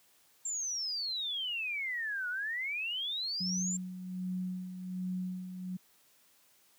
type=exponential two-way sweep; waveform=sine; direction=down then up; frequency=7459 to 1430 to 7459 Hz; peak=-33 dBFS; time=0.45-3.77 s; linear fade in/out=5 ms; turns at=2.29 s
type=tone with tremolo; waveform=sine; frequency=183.6 Hz; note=F#3; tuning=13 cents flat; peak=-32 dBFS; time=3.4-5.77 s; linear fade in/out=10 ms; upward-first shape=sine; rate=1.3 Hz; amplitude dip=60%
effects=white hiss -66 dBFS RMS until 6.78 s + high-pass 100 Hz 12 dB/octave